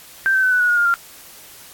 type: tone with pitch steps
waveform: sine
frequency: 1568 / 1541.1 / 1514.6 / 1488.6 / 1463 / 1437.9 / 1413.2 / 1388.9 Hz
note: G6 / G6 / F#6 / F#6 / F#6 / F#6 / F6 / F6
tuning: 0 / -30 / +40 / +10 / -20 / -50 / +20 / -10 cents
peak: -13 dBFS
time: 0.26-0.94 s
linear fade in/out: 0 ms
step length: 85 ms
effects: white hiss -42 dBFS RMS until 1.73 s + AAC 64 kbps